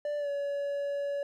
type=tone with pitch glide; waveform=triangle; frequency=587.3 to 567.3 Hz; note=D5 to C#5; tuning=0 to +40 cents; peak=-28 dBFS; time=0.05-1.23 s; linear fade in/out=2 ms; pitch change=-60 cents; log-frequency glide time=0.18-0.29 s; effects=none